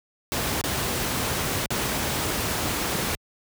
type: noise with dropouts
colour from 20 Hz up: pink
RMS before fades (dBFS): -26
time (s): 0.32-3.15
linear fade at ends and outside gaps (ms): 0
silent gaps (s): 0.613-0.639 / 1.659-1.705
effects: high-pass 60 Hz 12 dB/octave